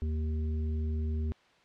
harmonic tone, 77.78 Hz, D#2, in tune, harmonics 1 / 3 / 5, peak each -29 / -40 / -46 dBFS, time 0.02-1.32 s, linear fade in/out 0 ms, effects white hiss -62 dBFS RMS until 1.64 s + low-pass 3000 Hz 12 dB/octave

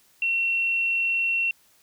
sine tone, 2721 Hz, F7, 46 cents flat, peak -21 dBFS, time 0.22-1.51 s, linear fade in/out 2 ms, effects white hiss -60 dBFS RMS until 1.82 s

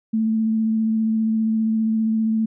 sine tone with vibrato, 221.1 Hz, A3, 9 cents sharp, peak -17 dBFS, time 0.13-2.46 s, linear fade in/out 10 ms, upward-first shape sine, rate 15 Hz, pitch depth 15 cents each way, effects none

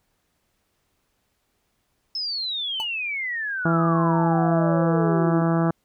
sine exponential sweep, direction down, 5274 to 315.1 Hz, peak -25 dBFS, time 2.15-5.42 s, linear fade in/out 2 ms
square tone with exponential decay, 886 Hz, A5, 12 cents sharp, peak -26 dBFS, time 2.8-2.88 s, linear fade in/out 0 ms, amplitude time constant 16 ms
harmonic tone, 166 Hz, E3, 12 cents sharp, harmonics 1 / 2 / 3 / 4 / 5 / 6 / 7 / 8 / 9 / 10, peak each -20 / -24 / -32 / -28 / -32 / -36 / -33 / -34 / -40 / -41 dBFS, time 3.65-5.71 s, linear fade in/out 5 ms
effects pink hiss -71 dBFS RMS until 5.84 s

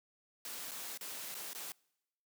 white noise with dropouts, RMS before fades -44 dBFS, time 0.45-1.72 s, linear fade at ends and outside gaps 1 ms, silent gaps 0.711-0.716 / 0.975-1.01 / 1.344-1.35 / 1.532-1.549 s, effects noise-tail reverb RT60 0.9 s tail -26 dB re dry + high-pass 200 Hz 12 dB/octave

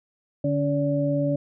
sine tone cluster, 146 / 283.1 / 575 Hz, D3 / C#4 / D5, -10 / +37 / -37 cents, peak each -25 dBFS, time 0.44-1.36 s, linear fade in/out 5 ms, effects none

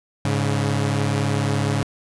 sawtooth tone pair together, 103.83 / 140.41 Hz, G#2 / C#3, 0 / +23 cents, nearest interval perfect fourth, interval 523 cents, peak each -18 dBFS, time 0.25-1.83 s, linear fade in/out 0 ms, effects resampled to 24000 Hz

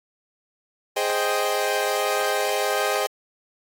sawtooth chord, Ab major seventh, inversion none, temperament equal, 415.3 / 523.3 / 622.3 / 784 Hz, Ab4 / C5 / Eb5 / G5, 0 / 0 / 0 / 0 cents, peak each -23 dBFS, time 0.96-3.07 s, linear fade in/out 10 ms, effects AAC 64 kbps

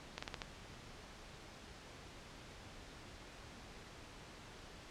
slowing click train, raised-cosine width 0.2 ms, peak -23 dBFS, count 5, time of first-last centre 0.18-0.418 s, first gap 45 ms, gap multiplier 1.19, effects pink hiss -54 dBFS RMS until 4.9 s + low-pass 6000 Hz 12 dB/octave

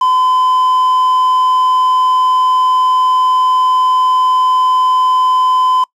triangle tone with quantisation, 1018 Hz, C6, 48 cents flat, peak -7 dBFS, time 0.01-5.84 s, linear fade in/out 5 ms, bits 5, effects noise-tail reverb RT60 0.1 s tail -23 dB re dry + low-pass 8000 Hz 12 dB/octave

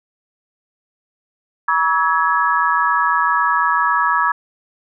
sine tone cluster, 963 / 1131 / 1297 / 1673 Hz, B5 / C#6 / E6 / G#6, -44 / +34 / -28 / +12 cents, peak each -19 dBFS, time 1.68-4.32 s, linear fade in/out 5 ms, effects none

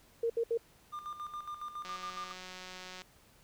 sine tone bursts, 462.8 Hz, A#4, 13 cents flat, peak -28 dBFS, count 3, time 0.23-0.575 s, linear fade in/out 5 ms, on 69 ms, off 69 ms
triangle tone with tremolo, 1200 Hz, D6, 37 cents sharp, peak -36 dBFS, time 0.92-2.33 s, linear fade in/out 20 ms, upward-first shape square, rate 7.2 Hz, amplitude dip 65%
click train, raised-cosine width 0.2 ms, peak -29 dBFS, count 216, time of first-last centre 1.85-3.018 s, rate 184 Hz
effects pink hiss -63 dBFS RMS until 3.43 s

